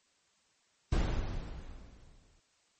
brown noise with exponential decay, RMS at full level -26 dBFS, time 0.92-2.4 s, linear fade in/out 5 ms, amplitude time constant 320 ms, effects white hiss -71 dBFS RMS until 2.79 s + MP3 32 kbps

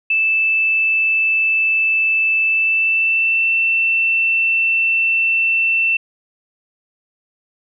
sine tone with pitch glide, 2637 to 2680 Hz, E7 to E7, 0 to +28 cents, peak -13 dBFS, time 0.1-5.97 s, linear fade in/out 5 ms, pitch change +28 cents, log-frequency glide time 2.45-3.53 s, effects none

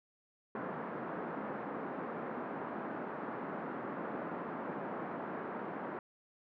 pink band-pass noise, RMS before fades -41 dBFS, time 0.55-5.99 s, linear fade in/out 2 ms, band 190 to 1500 Hz, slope 24 dB/octave, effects none

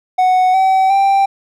triangle tone with pitch steps, 740 / 762.6 / 785.8 Hz, F#5 / G5 / G5, 0 / -48 / +4 cents, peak -7 dBFS, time 0.18-1.26 s, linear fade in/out 10 ms, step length 360 ms, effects none

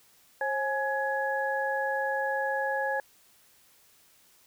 sine tone cluster, 538 / 839 / 1677 Hz, C5 / G#5 / G#6, +48 / +17 / +16 cents, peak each -31 dBFS, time 0.41-3 s, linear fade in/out 2 ms, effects white hiss -61 dBFS RMS until 4.46 s

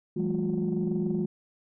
sine tone cluster, 166.9 / 193.3 / 214.4 / 358.4 Hz, E3 / G3 / A3 / F4, +22 / -24 / -45 / +45 cents, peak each -30 dBFS, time 0.16-1.26 s, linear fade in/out 10 ms, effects tanh soft clip ceiling -19 dBFS

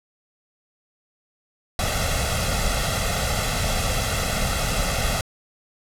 pink noise with comb filter, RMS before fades -23 dBFS, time 1.79-5.21 s, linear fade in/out 2 ms, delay 1.5 ms, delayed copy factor +0.75, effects low-pass 11000 Hz 12 dB/octave

